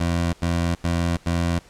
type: tone bursts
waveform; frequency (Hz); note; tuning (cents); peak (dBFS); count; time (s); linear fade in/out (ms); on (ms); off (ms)
20% pulse; 85.4; F2; -38; -15; 4; 0-1.59; 5; 330; 90
effects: pink hiss -51 dBFS RMS until 1.69 s + low-pass 9000 Hz 12 dB/octave